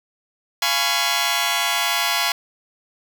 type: chord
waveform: 10% pulse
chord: C# dominant seventh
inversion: first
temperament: just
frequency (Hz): 693 / 831.5 / 997.9 / 1108.7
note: E#5 / G#5 / B5 / C#6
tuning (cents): -14 / +2 / +18 / 0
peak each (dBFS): -16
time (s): 0.62-2.32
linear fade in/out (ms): 2
effects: none